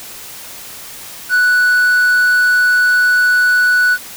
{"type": "tone", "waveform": "triangle", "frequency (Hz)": 1480, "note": "F#6", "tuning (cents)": 0, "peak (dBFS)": -7, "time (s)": [1.29, 3.98], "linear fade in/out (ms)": 50, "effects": ["white hiss -32 dBFS RMS until 4.16 s"]}